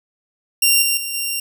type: tone with level steps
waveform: 10% pulse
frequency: 2772 Hz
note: F7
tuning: 14 cents flat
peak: -3 / -7 / -15 / -12 dBFS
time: 0.62-1.4 s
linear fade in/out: 5 ms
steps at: 0.82 / 0.97 / 1.14 s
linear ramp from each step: 2 ms
effects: none